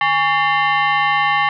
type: tone with frequency modulation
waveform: sine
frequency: 150.1 Hz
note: D3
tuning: 38 cents sharp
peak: -13 dBFS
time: 0.01-1.49 s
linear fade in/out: 2 ms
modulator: 971 Hz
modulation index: 2.3
effects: none